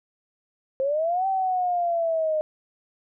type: linear two-way sweep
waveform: sine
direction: up then down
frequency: 523.3 to 776 to 612 Hz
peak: -21 dBFS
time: 0.8-2.41 s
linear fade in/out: 0 ms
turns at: 1.27 s
effects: none